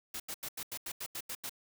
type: noise bursts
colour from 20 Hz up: white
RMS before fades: -40 dBFS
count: 10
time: 0.14-1.495 s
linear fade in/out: 5 ms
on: 59 ms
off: 85 ms
effects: none